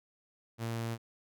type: tone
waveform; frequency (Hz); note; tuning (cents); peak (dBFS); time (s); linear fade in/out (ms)
sawtooth; 115; A#2; -23; -30; 0.58-0.98; 50
effects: none